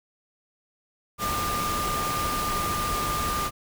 sine tone in noise, 1200 Hz, D6, 37 cents sharp, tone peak -27 dBFS, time 1.18-3.51 s, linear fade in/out 50 ms, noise pink, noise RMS -30 dBFS, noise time 1.18-3.51 s, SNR 0 dB, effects none

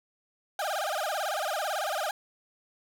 30% pulse tone with vibrato, 700 Hz, F5, 4 cents sharp, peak -26 dBFS, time 0.59-2.11 s, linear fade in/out 2 ms, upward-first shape sine, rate 18 Hz, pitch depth 280 cents each way, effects none

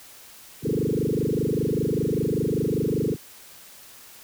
sine tone with frequency modulation, 290 Hz, D4, 22 cents flat, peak -21 dBFS, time 0.62-3.17 s, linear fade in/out 50 ms, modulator 25.1 Hz, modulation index 7.1, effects white hiss -47 dBFS RMS until 4.23 s

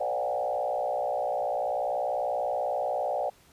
sine tone with frequency modulation, 659.3 Hz, E5, in tune, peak -26 dBFS, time 0-3.3 s, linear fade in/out 10 ms, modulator 60.4 Hz, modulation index 2.4, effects pink hiss -59 dBFS RMS until 3.52 s + resampled to 32000 Hz

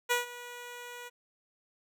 10% pulse tone with ADSR envelope, 485.4 Hz, B4, 30 cents flat, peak -16 dBFS, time 0.09-1.1 s, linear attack 23 ms, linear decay 140 ms, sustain -18 dB, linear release 27 ms, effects none

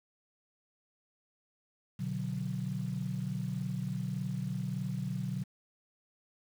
sine chord, B minor, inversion none, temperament equal, 123.47 / 146.83 / 185 Hz, B2 / D3 / F#3, 0 / 0 / 0 cents, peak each -37 / -37 / -36 dBFS, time 1.99-5.44 s, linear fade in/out 10 ms, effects tanh soft clip ceiling -23 dBFS + 9-bit

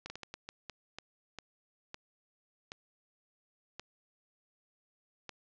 slowing click train, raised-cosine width 0.2 ms, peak -25 dBFS, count 13, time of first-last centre 0.06-5.293 s, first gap 40 ms, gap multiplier 1.39, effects resampled to 16000 Hz + 9-bit

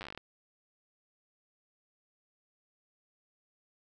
slowing click train, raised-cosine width 0.3 ms, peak -26 dBFS, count 11, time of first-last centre 0.01-0.176 s, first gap 9 ms, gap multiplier 1.13, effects none

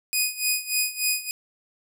10% pulse tone with tremolo, 2486 Hz, D#7, 2 cents flat, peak -11 dBFS, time 0.13-1.31 s, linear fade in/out 0 ms, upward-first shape sine, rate 3.4 Hz, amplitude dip 85%, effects none

